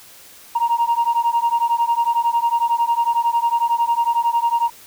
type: beating tone pair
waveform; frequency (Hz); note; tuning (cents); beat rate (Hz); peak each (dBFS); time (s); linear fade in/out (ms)
sine; 931 / 942; A#5 / A#5; -2 / +18; 11; -17; 0.55-4.7; 10
effects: tanh soft clip ceiling -11 dBFS + white hiss -44 dBFS RMS until 4.86 s